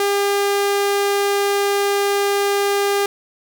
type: tone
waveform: sawtooth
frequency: 402.2 Hz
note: G4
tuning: 44 cents sharp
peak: -12 dBFS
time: 0-3.06 s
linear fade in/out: 2 ms
effects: none